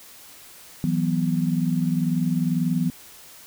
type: chord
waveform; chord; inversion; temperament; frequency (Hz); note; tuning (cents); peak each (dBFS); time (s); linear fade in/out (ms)
sine; E suspended second; none; equal; 164.81 / 185 / 246.9; E3 / F#3 / B3; 0 / 0 / 0; -23 / -25 / -25; 0.84-2.9; 0
effects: white hiss -46 dBFS RMS until 3.46 s